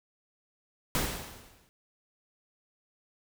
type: noise with exponential decay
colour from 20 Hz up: pink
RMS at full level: -27 dBFS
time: 0.95-1.69 s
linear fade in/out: 0 ms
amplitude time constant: 160 ms
effects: none